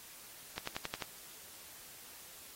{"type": "accelerating click train", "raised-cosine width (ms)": 0.2, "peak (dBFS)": -19, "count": 6, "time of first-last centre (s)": [0.58, 1.023], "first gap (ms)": 94, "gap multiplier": 0.97, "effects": ["white hiss -53 dBFS RMS until 2.55 s", "AAC 48 kbps"]}